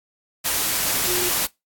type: tone in noise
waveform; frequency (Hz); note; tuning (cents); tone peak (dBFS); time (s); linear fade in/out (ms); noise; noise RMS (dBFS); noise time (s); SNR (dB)
sine; 357.8; F4; +42; -27; 1.06-1.3; 20; white; -22; 0.44-1.47; -8
effects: noise-tail reverb RT60 0.2 s tail -22 dB re dry + AAC 64 kbps